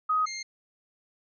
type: tone pair in turn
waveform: sine / 10% pulse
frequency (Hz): 1256 / 2116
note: D#6 / C7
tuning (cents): +16 / +19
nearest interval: major sixth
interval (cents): 903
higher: second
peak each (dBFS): -22 / -23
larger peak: first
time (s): 0.09-0.26 / 0.26-0.43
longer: neither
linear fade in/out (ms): 10
effects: resampled to 16000 Hz